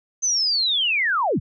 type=linear sweep; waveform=sine; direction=down; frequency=6272 to 58.5 Hz; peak=-18 dBFS; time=0.22-1.4 s; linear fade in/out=20 ms; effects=none